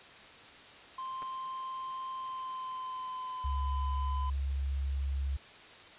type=tone with pitch glide; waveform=triangle; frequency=1046.5 to 1012 Hz; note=C6 to B5; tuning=0 to +42 cents; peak=-35 dBFS; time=0.98-4.3 s; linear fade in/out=5 ms; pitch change=-58 cents; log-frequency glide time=2.1-3.65 s
type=clicks; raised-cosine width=0.5 ms; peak=-33 dBFS; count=2; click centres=1.221 / 1.228 s
type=tone; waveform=sine; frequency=68.6 Hz; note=C#2; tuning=17 cents flat; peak=-30 dBFS; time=3.44-5.37 s; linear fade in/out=10 ms
effects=white hiss -52 dBFS RMS until 5.98 s + resampled to 8000 Hz